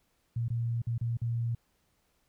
sine tone with dropouts, 117 Hz, A#2, 7 cents sharp, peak -28 dBFS, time 0.36-1.55 s, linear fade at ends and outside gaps 5 ms, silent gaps 0.483-0.502 / 0.819-0.869 / 0.98-1.011 / 1.171-1.216 s, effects pink hiss -73 dBFS RMS until 2.28 s

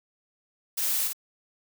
blue noise with echo, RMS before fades -28 dBFS, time 0.77-1.08 s, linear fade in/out 10 ms, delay 52 ms, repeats 1, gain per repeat -4 dB, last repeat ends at 1.132 s, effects none

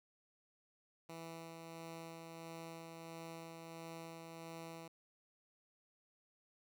10% pulse tone with tremolo, 164.81 Hz, E3, in tune, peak -39 dBFS, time 1.09-4.88 s, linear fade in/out 5 ms, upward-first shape sine, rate 1.5 Hz, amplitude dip 30%, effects none

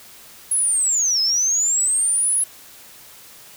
sine linear two-way sweep, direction down then up, 10650 to 5100 to 10650 Hz, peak -16 dBFS, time 0.51-2.44 s, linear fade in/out 5 ms, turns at 1.21 s, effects white hiss -44 dBFS RMS until 3.56 s

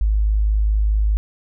sine tone, 52.4 Hz, G#1, 16 cents sharp, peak -14 dBFS, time 0.01-1.17 s, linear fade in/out 0 ms, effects none

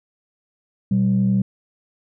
sine tone pair together, 121.41 / 192.9 Hz, B2 / G3, -29 / -28 cents, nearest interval minor sixth, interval 801 cents, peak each -20 / -15 dBFS, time 0.91-1.42 s, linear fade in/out 5 ms, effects tanh soft clip ceiling -10 dBFS

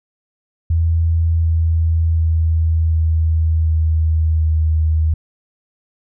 sine tone with pitch steps, 82.41 / 81.7 / 80.99 / 80.3 / 79.6 / 78.92 Hz, E2 / E2 / E2 / E2 / D#2 / D#2, 0 / -15 / -30 / -45 / +40 / +25 cents, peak -12 dBFS, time 0.7-5.14 s, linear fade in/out 5 ms, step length 740 ms, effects none

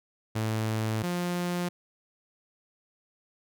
sawtooth tone pair in turn, 110 / 176.51 Hz, A2 / F3, 0 / +19 cents, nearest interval minor sixth, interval 819 cents, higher second, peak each -23 / -24 dBFS, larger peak first, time 0.35-1.03 / 1.03-1.69 s, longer first, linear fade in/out 10 ms, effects none

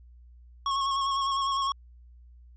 square tone with vibrato, 1096 Hz, C#6, 20 cents flat, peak -26 dBFS, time 0.66-1.72 s, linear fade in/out 2 ms, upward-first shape square, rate 9.9 Hz, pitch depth 24 cents each way, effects added 60 Hz sine -49 dBFS peak until 2.56 s + resampled to 16000 Hz

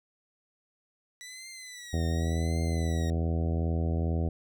15% pulse tone with vibrato, 1964 Hz, B6, 10 cents flat, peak -36 dBFS, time 1.21-3.1 s, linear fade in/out 0 ms, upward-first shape triangle, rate 0.89 Hz, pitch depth 120 cents each way
harmonic tone, 82.3 Hz, E2, 2 cents flat, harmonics 1 / 2 / 3 / 4 / 5 / 6 / 7 / 8 / 9, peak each -27 / -33 / -37 / -39 / -41 / -43 / -44 / -45 / -46 dBFS, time 1.93-4.29 s, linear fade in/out 5 ms
effects none

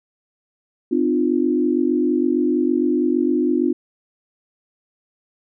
sine tone cluster, 255.7 / 302.2 / 350.9 Hz, C4 / D4 / F4, -40 / +50 / +8 cents, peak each -20 dBFS, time 0.91-3.73 s, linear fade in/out 10 ms, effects none

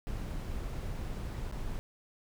brown noise with dropouts, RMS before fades -37 dBFS, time 0.07-1.79 s, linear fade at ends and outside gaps 0 ms, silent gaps 1.514-1.524 s, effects none

